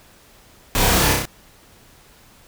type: noise with echo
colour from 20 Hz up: pink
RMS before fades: -20 dBFS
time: 0.75-1.13 s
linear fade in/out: 0 ms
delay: 31 ms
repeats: 4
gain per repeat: -2 dB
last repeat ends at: 1.254 s
effects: pink hiss -50 dBFS RMS until 2.47 s